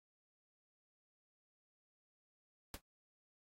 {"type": "noise with exponential decay", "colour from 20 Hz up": "pink", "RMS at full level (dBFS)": -41, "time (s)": [2.74, 2.81], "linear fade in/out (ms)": 1, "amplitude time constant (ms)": 15, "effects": ["AAC 48 kbps"]}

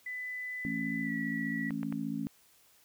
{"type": "tone with pitch glide", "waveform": "sine", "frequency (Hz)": [1999, 1941], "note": ["B6", "B6"], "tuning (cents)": [20, -31], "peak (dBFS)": -36, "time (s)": [0.06, 1.7], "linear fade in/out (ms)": 5, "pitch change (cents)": -51, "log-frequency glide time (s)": [1.02, 1.12]}
{"type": "chord", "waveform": "sine", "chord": "A major", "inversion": "second", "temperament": "just", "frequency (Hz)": [165, 220, 275], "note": ["E3", "A3", "C#4"], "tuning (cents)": [2, 0, -14], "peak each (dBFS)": [-40, -36, -36], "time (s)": [0.65, 2.27], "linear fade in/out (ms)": 0}
{"type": "clicks", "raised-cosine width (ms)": 0.5, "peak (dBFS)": -29, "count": 3, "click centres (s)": [1.707, 1.831, 1.925]}
{"effects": ["white hiss -64 dBFS RMS until 2.84 s"]}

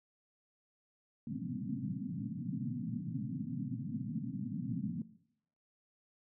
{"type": "band-pass noise", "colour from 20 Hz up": "white", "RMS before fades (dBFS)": -39, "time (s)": [1.27, 5.02], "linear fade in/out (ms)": 2, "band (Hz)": [110, 270], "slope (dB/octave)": 96, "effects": ["noise-tail reverb RT60 0.7 s tail -17 dB re dry"]}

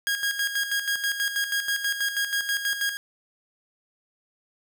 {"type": "tone with tremolo", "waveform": "sawtooth", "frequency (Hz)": 1634, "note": "G#6", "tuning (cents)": -29, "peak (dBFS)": -19, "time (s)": [0.07, 2.97], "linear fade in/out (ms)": 0, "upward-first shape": "square", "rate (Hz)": 6.2, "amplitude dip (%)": 60, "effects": []}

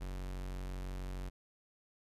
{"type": "tone", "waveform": "45% pulse", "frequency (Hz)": 46.25, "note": "F#1", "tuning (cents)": 0, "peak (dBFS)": -39, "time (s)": [0, 1.3], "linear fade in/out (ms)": 20, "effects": ["resampled to 32000 Hz"]}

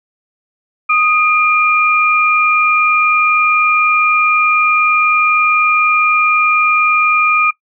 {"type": "tone pair together", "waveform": "sine", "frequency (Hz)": [1244.5, 2396], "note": ["D#6", "D7"], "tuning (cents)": [0, 34], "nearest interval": "major seventh", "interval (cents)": 1134, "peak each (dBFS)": -12, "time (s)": [0.89, 7.51], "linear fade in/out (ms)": 10, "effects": ["noise-tail reverb RT60 0.1 s tail -19 dB re dry"]}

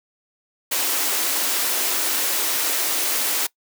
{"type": "high-pass noise", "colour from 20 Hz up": "white", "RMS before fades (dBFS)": -22, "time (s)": [0.71, 3.47], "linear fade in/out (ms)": 10, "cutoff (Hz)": 250, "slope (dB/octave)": 96, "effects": ["noise-tail reverb RT60 0.1 s tail -22 dB re dry"]}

